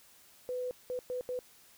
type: tone bursts at uneven times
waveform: sine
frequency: 500 Hz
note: B4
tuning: 21 cents sharp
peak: -33 dBFS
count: 4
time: 0.49-0.71 / 0.9-0.99 / 1.1-1.21 / 1.29-1.39 s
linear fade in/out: 0 ms
effects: white hiss -60 dBFS RMS until 1.77 s